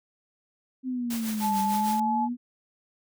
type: exponential two-way sweep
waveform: sine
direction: down then up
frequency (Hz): 261.6 to 196.2 to 246.4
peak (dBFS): -27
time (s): 0.83-2.37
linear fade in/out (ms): 50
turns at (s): 1.6
type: noise with tremolo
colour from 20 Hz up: white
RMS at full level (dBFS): -35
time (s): 1.1-2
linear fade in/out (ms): 5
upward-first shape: triangle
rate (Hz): 6.6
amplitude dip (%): 65
type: tone with pitch glide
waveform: sine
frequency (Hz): 867 to 855.6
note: A5 to A5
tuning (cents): -26 to -49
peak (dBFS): -24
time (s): 1.4-2.29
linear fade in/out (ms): 50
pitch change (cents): -23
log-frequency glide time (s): 1.67-2.01
effects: none